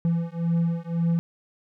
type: beating tone pair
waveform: triangle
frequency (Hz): 167.3 / 169.2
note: E3 / E3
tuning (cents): +26 / +45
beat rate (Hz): 1.9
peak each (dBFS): -23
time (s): 0.05-1.19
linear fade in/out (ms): 0
effects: none